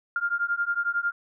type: beating tone pair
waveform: sine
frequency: 1396.9 / 1407.9 Hz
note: F6 / F6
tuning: 0 / +14 cents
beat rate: 11 Hz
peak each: -27 dBFS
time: 0.16-1.12 s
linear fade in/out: 2 ms
effects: none